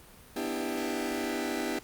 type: chord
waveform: sawtooth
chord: E minor seventh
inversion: second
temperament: just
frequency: 247.2 / 296.7 / 329.6 / 395.6 Hz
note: B3 / D4 / E4 / G4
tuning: +2 / +18 / 0 / +16 cents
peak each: -32 dBFS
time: 0.36-1.79 s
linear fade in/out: 5 ms
effects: pink hiss -53 dBFS RMS until 1.83 s + Opus 32 kbps